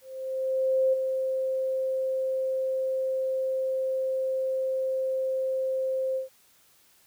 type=tone with ADSR envelope; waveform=sine; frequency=525 Hz; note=C5; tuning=6 cents sharp; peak=-19 dBFS; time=0.01-6.29 s; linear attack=920 ms; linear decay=13 ms; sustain=-6 dB; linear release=130 ms; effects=white hiss -61 dBFS RMS until 7.06 s